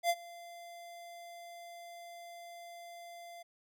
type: tone with ADSR envelope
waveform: square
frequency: 689 Hz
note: F5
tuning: 24 cents flat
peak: -26 dBFS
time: 0.03-3.43 s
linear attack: 66 ms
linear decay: 50 ms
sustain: -22 dB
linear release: 11 ms
effects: none